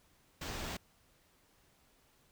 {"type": "noise with sample-and-hold", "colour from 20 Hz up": "pink", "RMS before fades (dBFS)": -41, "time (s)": [0.41, 0.77], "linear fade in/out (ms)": 5, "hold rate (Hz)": 11025, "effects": ["pink hiss -69 dBFS RMS until 2.31 s"]}